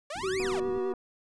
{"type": "exponential two-way sweep", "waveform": "sawtooth", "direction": "up then down", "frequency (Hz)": [554.4, 2600, 554.4], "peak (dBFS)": -31, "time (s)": [0.1, 0.6], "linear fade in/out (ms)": 5, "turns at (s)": 0.41}
{"type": "low-pass noise", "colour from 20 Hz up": "white", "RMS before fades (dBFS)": -45, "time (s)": [0.15, 0.79], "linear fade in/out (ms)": 10, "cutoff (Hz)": 350, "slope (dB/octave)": 48}
{"type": "tone with vibrato", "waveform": "triangle", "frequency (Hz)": 378.3, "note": "F#4", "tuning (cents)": 38, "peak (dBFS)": -26, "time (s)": [0.23, 0.93], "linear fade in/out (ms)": 10, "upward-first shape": "sine", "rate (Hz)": 9.7, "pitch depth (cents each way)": 30}
{"type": "click train", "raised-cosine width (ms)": 1, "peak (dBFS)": -28, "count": 131, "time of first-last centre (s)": [0.4, 0.937], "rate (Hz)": 242}
{"effects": ["resampled to 22050 Hz"]}